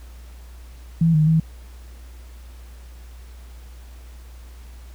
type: tone with pitch steps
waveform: sine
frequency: 164.8 / 154.2 / 160.5 Hz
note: E3 / D#3 / E3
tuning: 0 / -15 / -46 cents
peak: -13 dBFS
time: 1.01-1.4 s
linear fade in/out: 5 ms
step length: 130 ms
effects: added 60 Hz sine -38 dBFS peak until 4.94 s + pink hiss -52 dBFS RMS until 4.94 s